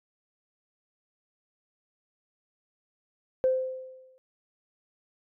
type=tone with exponential decay; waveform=sine; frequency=518 Hz; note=C5; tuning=17 cents flat; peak=-18 dBFS; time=3.44-4.18 s; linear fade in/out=0 ms; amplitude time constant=160 ms; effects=tanh soft clip ceiling -14 dBFS